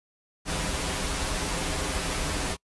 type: noise with comb filter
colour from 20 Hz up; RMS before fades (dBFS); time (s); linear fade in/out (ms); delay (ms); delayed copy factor
pink; -29; 0.45-2.57; 50; 8.7; -0.65
effects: noise-tail reverb RT60 0.1 s tail -26 dB re dry + resampled to 24000 Hz